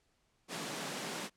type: high-pass noise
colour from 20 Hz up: pink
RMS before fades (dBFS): -40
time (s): 0.48-1.3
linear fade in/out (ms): 50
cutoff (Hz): 150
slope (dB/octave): 48
effects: pink hiss -75 dBFS RMS until 1.36 s + low-pass 9000 Hz 12 dB/octave